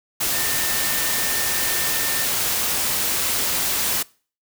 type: tone in noise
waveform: sine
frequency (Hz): 1800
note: A6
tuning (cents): +39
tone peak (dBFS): -31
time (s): 0.32-2.26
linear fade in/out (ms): 10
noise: white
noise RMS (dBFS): -22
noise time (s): 0.2-4.03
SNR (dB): -12
effects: noise-tail reverb RT60 0.4 s tail -23 dB re dry